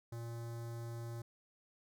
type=tone with notch filter; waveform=square; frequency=116.7 Hz; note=A#2; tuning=2 cents sharp; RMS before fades=-44 dBFS; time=0.12-1.22 s; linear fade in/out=5 ms; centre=2700 Hz; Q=0.86; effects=none